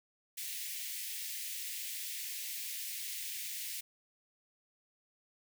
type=high-pass noise; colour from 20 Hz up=white; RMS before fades=-41 dBFS; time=0.37-3.81 s; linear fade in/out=10 ms; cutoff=1900 Hz; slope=48 dB/octave; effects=none